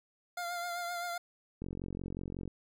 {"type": "tone with vibrato", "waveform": "25% pulse", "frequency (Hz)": 698.5, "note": "F5", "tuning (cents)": 0, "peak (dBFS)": -32, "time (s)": [0.37, 1.18], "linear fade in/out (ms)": 5, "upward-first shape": "triangle", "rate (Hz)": 7.7, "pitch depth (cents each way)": 35}
{"type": "click train", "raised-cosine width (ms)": 3, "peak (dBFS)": -27, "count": 40, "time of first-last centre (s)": [1.62, 2.477], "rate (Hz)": 45.5}
{"effects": []}